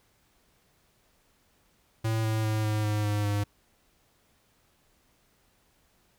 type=tone with pitch steps; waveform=square; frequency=111.5 / 109.96 / 108.45 / 106.96 / 105.49 / 104.03 / 102.6 Hz; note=A2 / A2 / A2 / A2 / G#2 / G#2 / G#2; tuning=+23 / -1 / -25 / -49 / +28 / +3 / -21 cents; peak=-26 dBFS; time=2.04-3.44 s; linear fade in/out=10 ms; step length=200 ms; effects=pink hiss -67 dBFS RMS until 6.18 s